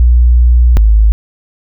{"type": "tone pair in turn", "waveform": "sine", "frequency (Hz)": [60.1, 53.3], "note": ["B1", "G#1"], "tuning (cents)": [-46, 46], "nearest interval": "major second", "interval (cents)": 208, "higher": "first", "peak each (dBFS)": -3, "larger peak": "neither", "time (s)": [[0, 0.77], [0.77, 1.12]], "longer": "first", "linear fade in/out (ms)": 0, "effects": []}